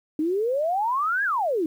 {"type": "exponential two-way sweep", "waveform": "sine", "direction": "up then down", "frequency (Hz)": [297.7, 1700, 297.7], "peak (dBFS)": -21, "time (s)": [0.19, 1.66], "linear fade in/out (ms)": 2, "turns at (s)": 1.24, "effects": ["9-bit"]}